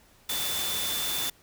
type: tone in noise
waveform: sine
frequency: 3520 Hz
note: A7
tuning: in tune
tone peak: -32 dBFS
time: 0.29-1.3 s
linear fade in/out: 5 ms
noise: white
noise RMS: -31 dBFS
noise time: 0.29-1.3 s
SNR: -4 dB
effects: pink hiss -59 dBFS RMS until 1.42 s